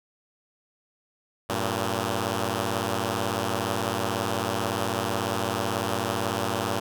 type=beating tone pair; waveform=5% pulse; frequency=96.3 / 114.3 Hz; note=G2 / A#2; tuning=-30 / -34 cents; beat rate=18 Hz; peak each=-17 dBFS; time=1.49-6.8 s; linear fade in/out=10 ms; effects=none